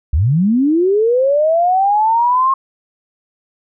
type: linear sweep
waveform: sine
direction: up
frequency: 62.2 to 1083 Hz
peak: -10 dBFS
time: 0.13-2.54 s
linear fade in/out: 5 ms
effects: none